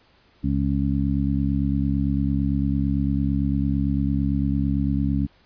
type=harmonic tone; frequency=68.9 Hz; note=C#2; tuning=10 cents flat; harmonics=1 / 2 / 3 / 4; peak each=-25 / -25 / -25 / -25 dBFS; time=0.43-5.27 s; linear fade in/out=20 ms; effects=pink hiss -58 dBFS RMS until 5.45 s + resampled to 11025 Hz